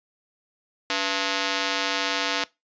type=ring-modulated tone; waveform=5% pulse; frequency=390 Hz; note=G4; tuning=9 cents flat; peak=-9 dBFS; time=0.9-2.44 s; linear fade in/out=0 ms; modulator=104 Hz; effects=noise-tail reverb RT60 0.2 s tail -21 dB re dry + resampled to 16000 Hz